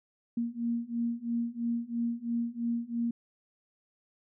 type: beating tone pair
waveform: sine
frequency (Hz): 233.1 / 236.1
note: A#3 / A#3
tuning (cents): 0 / +22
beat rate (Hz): 3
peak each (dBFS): -33 / -32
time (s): 0.37-3.11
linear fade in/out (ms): 5
effects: none